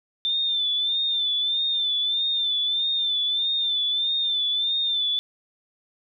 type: tone with vibrato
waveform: sine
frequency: 3561 Hz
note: A7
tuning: 20 cents sharp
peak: -21 dBFS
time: 0.25-5.19 s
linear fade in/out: 0 ms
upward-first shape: sine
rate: 1.6 Hz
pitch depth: 58 cents each way
effects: none